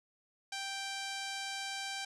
5% pulse tone with low-pass filter, 784 Hz, G5, in tune, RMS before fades -40 dBFS, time 0.52-2.05 s, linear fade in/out 5 ms, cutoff 6700 Hz, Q 0.53, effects none

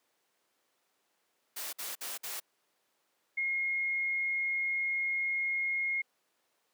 white noise bursts, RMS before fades -39 dBFS, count 4, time 1.56-2.402 s, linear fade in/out 10 ms, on 170 ms, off 54 ms
sine tone, 2149 Hz, C7, 46 cents sharp, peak -29 dBFS, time 3.37-6.02 s, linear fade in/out 10 ms
effects pink hiss -75 dBFS RMS until 6.73 s + high-pass 400 Hz 12 dB/octave

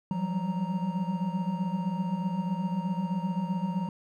triangle tone cluster, 172.5 / 187.8 / 195.7 / 932 Hz, F3 / F#3 / G3 / A#5, -21 / +26 / -3 / -1 cents, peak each -30 / -29 / -34 / -36 dBFS, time 0.11-3.89 s, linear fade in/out 2 ms, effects none

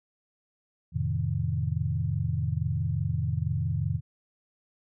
sine chord, F dominant seventh, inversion none, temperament equal with one note detuned, 87.31 / 109.68 / 130.81 / 155.56 Hz, F2 / A2 / C3 / Eb3, 0 / -5 / 0 / 0 cents, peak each -31 dBFS, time 0.92-4.01 s, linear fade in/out 50 ms, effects none

